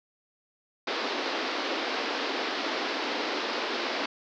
pink band-pass noise, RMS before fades -31 dBFS, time 0.87-4.06 s, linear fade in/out 5 ms, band 260 to 5100 Hz, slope 48 dB/octave, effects none

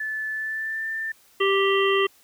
sine tone with pitch glide, 1742 to 1784.8 Hz, A6 to A6, -18 to +24 cents, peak -26 dBFS, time 0-1.12 s, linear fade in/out 5 ms, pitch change +42 cents, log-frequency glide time 0.31-0.88 s
harmonic tone, 392 Hz, G4, in tune, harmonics 1 / 3 / 5 / 7 / 8, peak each -20 / -25 / -27 / -28 / -29 dBFS, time 1.4-2.07 s, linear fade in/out 10 ms
effects white hiss -57 dBFS RMS until 2.23 s

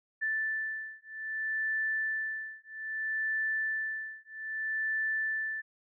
sine beating tone pair, 1760 / 1760.62 Hz, A6 / A6, 0 / +1 cents, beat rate 0.62 Hz, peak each -34 / -34 dBFS, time 0.21-5.62 s, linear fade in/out 20 ms, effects none

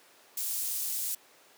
pink high-pass noise, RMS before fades -33 dBFS, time 0.37-1.15 s, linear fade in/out 5 ms, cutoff 8900 Hz, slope 12 dB/octave, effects pink hiss -58 dBFS RMS until 1.57 s + high-pass 400 Hz 12 dB/octave

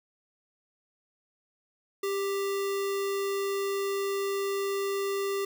sine tone with sample-and-hold, 395.8 Hz, G4, 17 cents sharp, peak -27 dBFS, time 2.03-5.45 s, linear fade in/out 5 ms, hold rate 1575 Hz, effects none

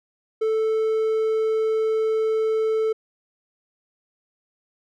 triangle tone, 440 Hz, A4, in tune, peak -17 dBFS, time 0.41-2.93 s, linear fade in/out 10 ms, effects none

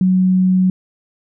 sine tone, 185.4 Hz, F#3, 4 cents sharp, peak -10 dBFS, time 0.01-0.7 s, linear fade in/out 2 ms, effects none

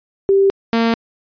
sine / sawtooth tone pair in turn, 392 / 229.3 Hz, G4 / A#3, 0 / -28 cents, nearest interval major sixth, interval 928 cents, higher first, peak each -9 dBFS, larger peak neither, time 0.29-0.5 / 0.73-0.94 s, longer neither, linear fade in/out 0 ms, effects resampled to 11025 Hz

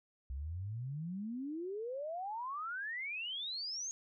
sine exponential sweep, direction up, 63 to 6650 Hz, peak -38 dBFS, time 0.3-3.91 s, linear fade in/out 0 ms, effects none

